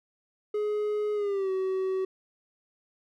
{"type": "tone with pitch glide", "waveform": "triangle", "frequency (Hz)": [420, 378.5], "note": ["G#4", "F#4"], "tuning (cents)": [19, 39], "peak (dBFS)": -24, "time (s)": [0.54, 2.05], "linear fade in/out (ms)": 5, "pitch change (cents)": -180, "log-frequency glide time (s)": [1.14, 1.51], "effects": []}